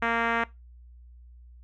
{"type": "tone with low-pass filter", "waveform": "5% pulse", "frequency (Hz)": 231.4, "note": "A#3", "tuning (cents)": -13, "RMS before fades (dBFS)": -26, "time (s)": [0.02, 0.44], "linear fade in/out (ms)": 5, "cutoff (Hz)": 1800, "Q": 1.3, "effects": ["noise-tail reverb RT60 0.2 s tail -20 dB re dry", "added 60 Hz sine -47 dBFS peak until 1.63 s"]}